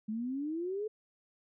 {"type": "exponential sweep", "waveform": "sine", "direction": "up", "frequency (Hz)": [210, 440], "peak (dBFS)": -33, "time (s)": [0.08, 0.88], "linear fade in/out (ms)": 10, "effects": []}